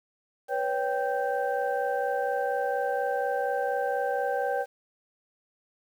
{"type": "tone cluster", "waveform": "sine", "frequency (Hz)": [491.8, 556, 784, 1561], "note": ["B4", "C#5", "G5", "G6"], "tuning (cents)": [-7, 5, 0, -8], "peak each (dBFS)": [-30, -30, -29, -35], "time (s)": [0.48, 4.66], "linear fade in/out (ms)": 50, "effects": ["tanh soft clip ceiling -15 dBFS", "9-bit"]}